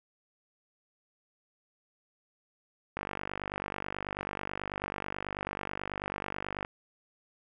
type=click train; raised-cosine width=0.5 ms; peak=-19 dBFS; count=182; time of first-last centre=2.97-6.649 s; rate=49.2 Hz; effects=none

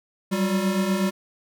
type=tone cluster; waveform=square; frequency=187.5 / 195.7 / 359.4 Hz; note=F#3 / G3 / F4; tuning=+23 / -3 / +50 cents; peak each=-29 / -23 / -30 dBFS; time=0.31-1.11 s; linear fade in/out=20 ms; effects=none

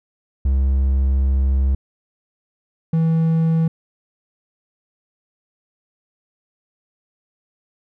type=tone pair in turn; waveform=triangle; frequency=67 / 162.61 Hz; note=C2 / E3; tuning=+42 / -23 cents; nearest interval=octave + minor third; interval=1535 cents; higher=second; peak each=-12 / -12 dBFS; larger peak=neither; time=0.45-1.75 / 2.93-3.68 s; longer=first; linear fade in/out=5 ms; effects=none

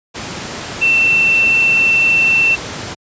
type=tone in noise; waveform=sine; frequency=2688 Hz; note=E7; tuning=33 cents sharp; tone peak=-9 dBFS; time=0.81-2.56 s; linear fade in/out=20 ms; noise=pink; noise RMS=-25 dBFS; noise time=0.14-2.95 s; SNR=+13 dB; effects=high-pass 100 Hz 12 dB/octave + resampled to 16000 Hz

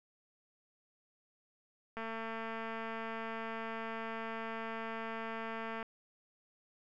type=click train; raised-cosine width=0.5 ms; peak=-27 dBFS; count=869; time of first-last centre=1.97-5.828 s; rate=225 Hz; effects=none

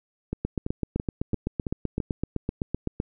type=two click trains; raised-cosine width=3 ms; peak=-15 / -13 dBFS; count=6 / 21; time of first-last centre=0.33-2.002 / 0.45-3.001 s; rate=2.99 / 7.84 Hz; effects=none

